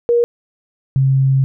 sine tone pair in turn, 474.3 / 134.33 Hz, A#4 / C3, +30 / +46 cents, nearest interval octave + minor seventh, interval 2184 cents, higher first, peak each -10 dBFS, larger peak neither, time 0.09-0.24 / 0.96-1.44 s, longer second, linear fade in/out 0 ms, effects none

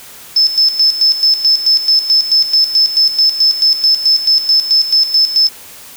sine tone with tremolo, 5250 Hz, E8, 8 cents flat, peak -6 dBFS, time 0.36-5.49 s, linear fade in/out 5 ms, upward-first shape square, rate 4.6 Hz, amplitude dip 70%, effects white hiss -35 dBFS RMS until 5.96 s

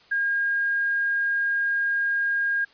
sine tone, 1620 Hz, G#6, 43 cents flat, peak -21 dBFS, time 0.11-2.65 s, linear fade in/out 10 ms, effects white hiss -55 dBFS RMS until 2.73 s + resampled to 11025 Hz

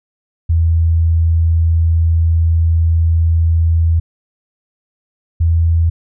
sine tone pair in turn, 82.41 / 82.88 Hz, E2 / E2, 0 / +10 cents, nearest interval unison, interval 10 cents, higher second, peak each -9 dBFS, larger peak neither, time 0.49-4 / 5.4-5.9 s, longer first, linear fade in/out 10 ms, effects none

